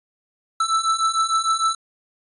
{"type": "beating tone pair", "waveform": "square", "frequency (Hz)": [1319, 1325.6], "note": ["E6", "E6"], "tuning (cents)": [1, 9], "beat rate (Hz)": 6.6, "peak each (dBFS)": [-23, -21], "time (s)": [0.6, 1.75], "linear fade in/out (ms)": 5, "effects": ["resampled to 24000 Hz"]}